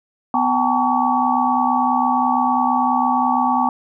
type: tone cluster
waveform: sine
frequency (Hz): 250 / 770 / 836 / 905 / 1131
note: B3 / G5 / G#5 / A5 / C#6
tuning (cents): +21 / -31 / +11 / +48 / +34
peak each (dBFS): -21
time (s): 0.34-3.69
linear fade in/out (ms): 2
effects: none